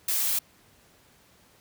blue noise, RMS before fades -26 dBFS, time 0.08-0.39 s, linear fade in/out 5 ms, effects pink hiss -59 dBFS RMS until 1.6 s + high-pass 60 Hz 12 dB/octave

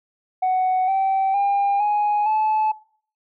sine tone with pitch steps, 744 / 772.5 / 802 / 832.7 / 864.6 Hz, F#5 / G5 / G5 / G#5 / A5, +9 / -26 / +39 / +4 / -31 cents, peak -15 dBFS, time 0.42-2.72 s, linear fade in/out 10 ms, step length 460 ms, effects noise-tail reverb RT60 0.5 s tail -21 dB re dry + tanh soft clip ceiling -15 dBFS

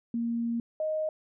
sine tone pair in turn, 233.3 / 622.8 Hz, A#3 / D#5, +2 / +2 cents, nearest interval octave + perfect fourth, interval 1700 cents, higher second, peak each -27 dBFS, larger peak neither, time 0.14-0.6 / 0.8-1.09 s, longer first, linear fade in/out 2 ms, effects none

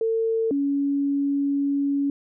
sine tone pair in turn, 449.8 / 281.1 Hz, A4 / C#4, +38 / +24 cents, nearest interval minor sixth, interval 814 cents, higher first, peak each -20 dBFS, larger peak neither, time 0.01-0.51 / 0.51-2.1 s, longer second, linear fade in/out 2 ms, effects none

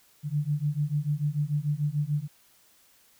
sine beating tone pair, 144.3 / 151.1 Hz, D3 / D3, -30 / +50 cents, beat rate 6.8 Hz, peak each -28 dBFS, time 0.23-2.28 s, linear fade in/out 50 ms, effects white hiss -61 dBFS RMS until 3.19 s

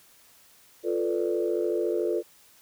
sine chord, B half-diminished seventh, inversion second, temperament equal, 349.2 / 440 / 493.9 / 587.3 Hz, F4 / A4 / B4 / D5, 0 / 0 / 0 / 0 cents, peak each -27 / -28 / -31 / -33 dBFS, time 0.83-2.23 s, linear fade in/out 50 ms, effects tanh soft clip ceiling -14 dBFS + white hiss -57 dBFS RMS until 2.61 s

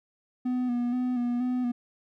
triangle tone with vibrato, 246.2 Hz, B3, 5 cents flat, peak -23 dBFS, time 0.45-1.72 s, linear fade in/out 10 ms, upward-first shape square, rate 2.1 Hz, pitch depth 31 cents each way, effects none

